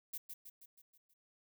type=noise with echo; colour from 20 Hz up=violet; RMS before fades=-42 dBFS; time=0.13-0.18 s; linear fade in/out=10 ms; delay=160 ms; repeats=6; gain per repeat=-5 dB; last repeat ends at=1.14 s; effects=none